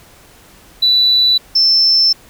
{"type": "tone pair in turn", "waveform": "triangle", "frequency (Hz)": [3966, 5317], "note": ["B7", "E8"], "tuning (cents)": [7, 14], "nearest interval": "perfect fourth", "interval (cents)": 507, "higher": "second", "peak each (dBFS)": [-5, -5], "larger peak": "neither", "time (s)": [[0.82, 1.38], [1.55, 2.13]], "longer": "second", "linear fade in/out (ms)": 10, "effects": ["tanh soft clip ceiling -6 dBFS", "pink hiss -44 dBFS RMS until 2.29 s"]}